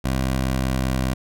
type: tone with pitch glide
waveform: 15% pulse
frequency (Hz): 65.41 to 64.73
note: C2 to C2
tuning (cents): 0 to -18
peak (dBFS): -14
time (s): 0.04-1.14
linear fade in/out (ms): 10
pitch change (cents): -18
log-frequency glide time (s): 0.25-1
effects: none